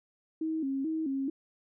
sine tone with vibrato, 293.7 Hz, D4, in tune, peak -29 dBFS, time 0.41-1.3 s, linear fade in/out 5 ms, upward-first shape square, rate 2.3 Hz, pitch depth 140 cents each way, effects none

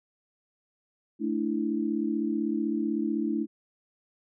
sine chord, A suspended fourth, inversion none, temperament equal, 220 / 293.7 / 329.6 Hz, A3 / D4 / E4, 0 / 0 / 0 cents, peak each -30 dBFS, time 1.19-3.47 s, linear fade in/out 50 ms, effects none

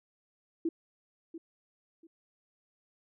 sine tone with echo, 329.6 Hz, E4, in tune, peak -27 dBFS, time 0.65-0.69 s, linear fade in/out 5 ms, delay 690 ms, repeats 2, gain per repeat -13 dB, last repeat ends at 2.07 s, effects none

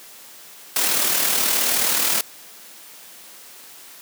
white noise with amplitude modulation, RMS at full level -18 dBFS, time 0.76-2.21 s, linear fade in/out 2 ms, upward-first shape sine, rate 38.9 Hz, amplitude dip 40%, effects white hiss -43 dBFS RMS until 4.01 s + high-pass 200 Hz 12 dB/octave

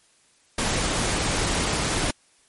pink noise, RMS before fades -24 dBFS, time 0.58-2.11 s, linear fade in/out 5 ms, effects white hiss -60 dBFS RMS until 2.48 s + MP3 48 kbps

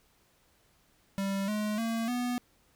square tone with pitch steps, 196 / 211.3 / 227.8 / 245.5 Hz, G3 / G#3 / A#3 / B3, 0 / +30 / -40 / -10 cents, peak -30 dBFS, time 1.18-2.38 s, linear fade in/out 0 ms, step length 300 ms, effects pink hiss -67 dBFS RMS until 2.75 s

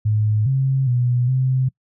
sine tone with pitch steps, 106.9 / 133.9 / 123 / 130.1 Hz, A2 / C3 / B2 / C3, -49 / +40 / -7 / -9 cents, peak -15 dBFS, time 0.05-1.69 s, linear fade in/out 10 ms, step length 410 ms, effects noise-tail reverb RT60 0.1 s tail -24 dB re dry

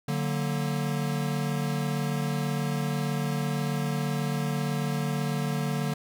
square chord, D augmented, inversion none, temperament equal, 146.83 / 185 / 233.1 Hz, D3 / F#3 / A#3, 0 / 0 / 0 cents, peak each -29 / -34 / -34 dBFS, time 0.08-5.94 s, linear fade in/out 5 ms, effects none

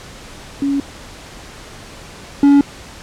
sine / triangle tone pair in turn, 279.4 / 283 Hz, C#4 / C#4, +14 / +36 cents, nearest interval unison, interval 22 cents, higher second, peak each -14 / -4 dBFS, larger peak second, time 0.62-0.8 / 2.43-2.61 s, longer neither, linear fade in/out 2 ms, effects pink hiss -36 dBFS RMS until 3.02 s + low-pass 8000 Hz 12 dB/octave

